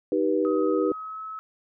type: chord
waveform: sine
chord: Eb augmented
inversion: none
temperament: just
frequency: 311.1 / 388.9 / 486.1 Hz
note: Eb4 / G4 / B4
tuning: 0 / -14 / -28 cents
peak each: -25 dBFS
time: 0.12-0.92 s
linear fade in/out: 2 ms
type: tone with pitch glide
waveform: sine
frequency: 1263 to 1293.3 Hz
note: D#6 to E6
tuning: +26 to -33 cents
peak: -33 dBFS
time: 0.45-1.39 s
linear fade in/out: 0 ms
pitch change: +41 cents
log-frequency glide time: 0.84-1.21 s
effects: none

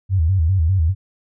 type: tone with vibrato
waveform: sine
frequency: 87.31 Hz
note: F2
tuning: in tune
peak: -13 dBFS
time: 0.09-0.95 s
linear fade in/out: 50 ms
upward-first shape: square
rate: 5 Hz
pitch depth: 160 cents each way
effects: none

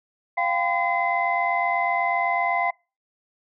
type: tone cluster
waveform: sine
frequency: 696 / 784 / 1015 / 2051 Hz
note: F5 / G5 / B5 / C7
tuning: -6 / 0 / +47 / -35 cents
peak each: -24 / -26 / -27 / -25 dBFS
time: 0.37-2.71 s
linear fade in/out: 10 ms
effects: noise-tail reverb RT60 0.3 s tail -26 dB re dry + tanh soft clip ceiling -10 dBFS

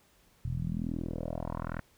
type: tone with low-pass filter sweep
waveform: 10% pulse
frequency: 41 Hz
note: E1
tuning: 9 cents flat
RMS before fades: -35 dBFS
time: 0.45-1.8 s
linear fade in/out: 0 ms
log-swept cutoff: 110 to 1700 Hz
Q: 3.2
effects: pink hiss -65 dBFS RMS until 1.97 s

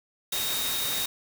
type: tone in noise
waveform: sine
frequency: 3729 Hz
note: A#7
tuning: in tune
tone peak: -31 dBFS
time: 0.32-1.06 s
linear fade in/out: 5 ms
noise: white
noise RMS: -30 dBFS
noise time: 0.32-1.06 s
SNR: -4 dB
effects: none

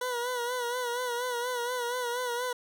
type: tone with vibrato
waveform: 20% pulse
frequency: 489.1 Hz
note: B4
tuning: 17 cents flat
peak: -25 dBFS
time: 0.01-2.53 s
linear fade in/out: 5 ms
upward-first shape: sine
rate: 4.2 Hz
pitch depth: 56 cents each way
effects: none

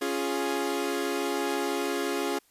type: chord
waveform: sawtooth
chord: Db major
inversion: none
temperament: equal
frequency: 277.2 / 349.2 / 415.3 Hz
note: Db4 / F4 / Ab4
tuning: 0 / 0 / 0 cents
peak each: -28 / -28 / -27 dBFS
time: 0.01-2.39 s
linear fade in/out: 10 ms
effects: white hiss -64 dBFS RMS until 2.5 s + resampled to 32000 Hz

